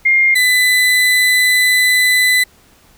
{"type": "tone pair in turn", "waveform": ["sine", "35% pulse"], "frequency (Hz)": [2121, 2002], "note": ["C7", "B6"], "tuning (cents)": [23, 23], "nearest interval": "minor second", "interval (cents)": 100, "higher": "first", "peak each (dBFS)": -8, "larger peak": "neither", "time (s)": [[0.05, 0.35], [0.35, 2.44]], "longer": "second", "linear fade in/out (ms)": 10, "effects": ["pink hiss -49 dBFS RMS until 2.97 s"]}